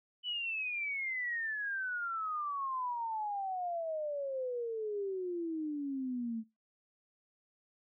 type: exponential sweep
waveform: sine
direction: down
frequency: 3000 to 220 Hz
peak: -34 dBFS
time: 0.23-6.44 s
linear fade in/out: 50 ms
effects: noise-tail reverb RT60 0.2 s tail -21 dB re dry